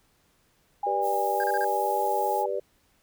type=tone with pitch glide; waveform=sine; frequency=814 to 835.4 Hz; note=G#5 to G#5; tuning=-35 to +10 cents; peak=-25 dBFS; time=0.83-2.46 s; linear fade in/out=5 ms; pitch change=+45 cents; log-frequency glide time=1.01-2.02 s
type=chord; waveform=sine; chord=G major; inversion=none; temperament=just; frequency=392 / 490 / 588 Hz; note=G4 / B4 / D5; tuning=0 / -14 / +2 cents; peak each=-31 dBFS; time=0.86-2.6 s; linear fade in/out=10 ms
type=noise; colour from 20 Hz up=violet; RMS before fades=-41 dBFS; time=1.01-2.45 s; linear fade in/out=50 ms
type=tone bursts; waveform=triangle; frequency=1603 Hz; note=G6; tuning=38 cents sharp; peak=-28 dBFS; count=4; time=1.4-1.645 s; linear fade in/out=2 ms; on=38 ms; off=31 ms
effects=pink hiss -66 dBFS RMS until 3.02 s